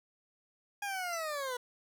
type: linear sweep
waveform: 20% pulse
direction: down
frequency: 824 to 483.3 Hz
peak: -30 dBFS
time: 0.82-1.57 s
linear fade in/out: 5 ms
type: tone with exponential decay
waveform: sine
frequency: 5930 Hz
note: F#8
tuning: 3 cents sharp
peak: -36 dBFS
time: 1.13-1.27 s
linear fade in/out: 2 ms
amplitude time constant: 30 ms
effects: none